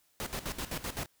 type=noise with tremolo; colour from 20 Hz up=pink; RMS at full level=-36 dBFS; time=0.2-1.06 s; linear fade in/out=0 ms; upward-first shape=square; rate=7.8 Hz; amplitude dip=75%; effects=white hiss -70 dBFS RMS until 1.2 s